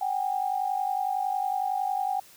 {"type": "tone pair together", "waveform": "sine", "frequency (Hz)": [755, 805.9], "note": ["F#5", "G5"], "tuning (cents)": [35, 48], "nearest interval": "minor second", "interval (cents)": 113, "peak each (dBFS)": -28, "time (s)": [0.01, 2.2], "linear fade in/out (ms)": 5, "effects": ["white hiss -53 dBFS RMS until 2.36 s"]}